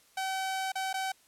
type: tone with dropouts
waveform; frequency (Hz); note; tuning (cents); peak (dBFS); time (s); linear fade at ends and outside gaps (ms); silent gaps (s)
sawtooth; 764; G5; -45; -27; 0.17-1.12; 5; 0.72-0.754 / 0.93-0.94
effects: white hiss -63 dBFS RMS until 1.27 s + low-pass 12000 Hz 12 dB/octave